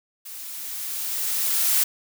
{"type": "noise with level ramp", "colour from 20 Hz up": "blue", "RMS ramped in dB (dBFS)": [-38, -19], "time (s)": [0.25, 1.84], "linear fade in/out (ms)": 10, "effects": []}